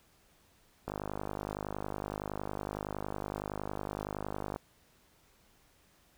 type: click train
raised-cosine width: 1 ms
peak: -22 dBFS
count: 188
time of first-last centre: 0.88-4.561 s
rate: 50.8 Hz
effects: pink hiss -66 dBFS RMS until 6.17 s